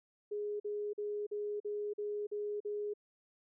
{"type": "tone bursts", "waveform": "sine", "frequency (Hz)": 415.3, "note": "G#4", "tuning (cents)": 0, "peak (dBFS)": -35, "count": 8, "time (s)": [0.31, 2.938], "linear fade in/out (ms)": 10, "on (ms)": 290, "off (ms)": 44, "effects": []}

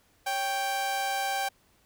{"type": "tone pair together", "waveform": "sawtooth", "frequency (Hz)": [554.4, 784], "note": ["C#5", "G5"], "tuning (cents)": [0, 0], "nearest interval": "tritone", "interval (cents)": 600, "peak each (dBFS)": [-35, -24], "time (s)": [0.26, 1.49], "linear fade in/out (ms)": 10, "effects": ["pink hiss -65 dBFS RMS until 1.85 s"]}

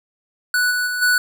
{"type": "tone with level steps", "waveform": "square", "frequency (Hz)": 1480, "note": "F#6", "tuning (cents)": 0, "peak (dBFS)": [-16, -19, -22, -14], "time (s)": [0.54, 1.18], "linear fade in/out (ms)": 2, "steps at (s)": [0.7, 0.86, 1.01], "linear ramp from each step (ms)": 20, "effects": []}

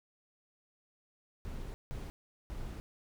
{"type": "noise bursts at uneven times", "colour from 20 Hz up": "brown", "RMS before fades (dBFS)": -41, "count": 3, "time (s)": [[1.45, 1.74], [1.91, 2.1], [2.5, 2.8]], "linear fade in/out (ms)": 0, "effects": []}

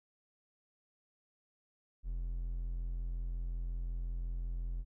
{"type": "tone", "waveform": "triangle", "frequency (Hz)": 42.76, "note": "F1", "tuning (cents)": -36, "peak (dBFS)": -33, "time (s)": [2.03, 4.85], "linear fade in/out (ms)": 50, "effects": []}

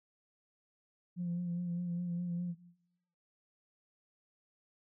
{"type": "tone with vibrato", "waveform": "sine", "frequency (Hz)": 174.61, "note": "F3", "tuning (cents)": 0, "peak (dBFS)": -32, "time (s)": [1.16, 2.55], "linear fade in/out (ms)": 50, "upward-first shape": "sine", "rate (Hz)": 4.9, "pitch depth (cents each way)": 30, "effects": ["noise-tail reverb RT60 0.8 s tail -17 dB re dry", "tanh soft clip ceiling -30 dBFS"]}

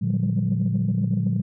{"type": "tone cluster", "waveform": "sine", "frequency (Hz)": [114.8, 146.6, 177.6, 191.1, 199], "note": ["A#2", "D3", "F3", "G3", "G3"], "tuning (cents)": [-26, -3, 29, -44, 26], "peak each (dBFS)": [-23, -28, -24, -27, -27], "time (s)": [0.01, 1.42], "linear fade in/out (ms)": 20, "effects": ["tanh soft clip ceiling -13 dBFS"]}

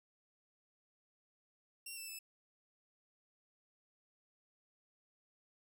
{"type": "tone with pitch steps", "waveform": "10% pulse", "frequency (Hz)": [2743, 2658, 2619], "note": ["F7", "E7", "E7"], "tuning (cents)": [-32, 14, -12], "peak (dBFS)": -37, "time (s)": [1.86, 2.19], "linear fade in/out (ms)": 5, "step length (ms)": 110, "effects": []}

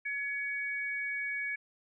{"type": "tone pair together", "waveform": "sine", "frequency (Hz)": [1690.9, 2245], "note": ["G#6", "C#7"], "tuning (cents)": [31, 21], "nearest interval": "perfect fourth", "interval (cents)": 490, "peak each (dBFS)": [-37, -34], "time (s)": [0.05, 1.56], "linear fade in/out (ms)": 10, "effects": []}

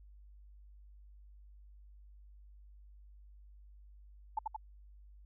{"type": "tone with echo", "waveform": "sine", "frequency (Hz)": 870, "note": "A5", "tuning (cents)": -20, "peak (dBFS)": -30, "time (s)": [4.37, 4.39], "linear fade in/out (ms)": 5, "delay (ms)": 87, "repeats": 2, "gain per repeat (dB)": -3, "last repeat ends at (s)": 4.564, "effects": ["added 50 Hz sine -54 dBFS peak until 5.25 s"]}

